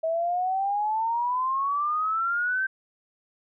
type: exponential sweep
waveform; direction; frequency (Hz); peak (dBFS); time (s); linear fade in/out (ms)
sine; up; 640 to 1568; -23; 0.03-2.67; 10
effects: none